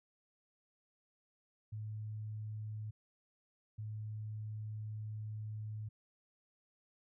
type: tone bursts at uneven times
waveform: sine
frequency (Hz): 107.5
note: A2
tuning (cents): -40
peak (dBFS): -40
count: 2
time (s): 1.72-2.91 / 3.78-5.89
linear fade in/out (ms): 10
effects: none